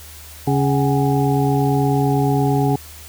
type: harmonic tone with a mistuned harmonic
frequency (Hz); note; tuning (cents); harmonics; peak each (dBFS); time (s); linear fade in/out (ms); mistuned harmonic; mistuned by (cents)
138.7; C#3; +1; 1 / 2 / 3 / 5 / 6; -17 / -20 / -22 / -24 / -25; 0.47-2.76; 5; 5; +120
effects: added 76 Hz sine -40 dBFS peak until 3.08 s + white hiss -40 dBFS RMS until 3.08 s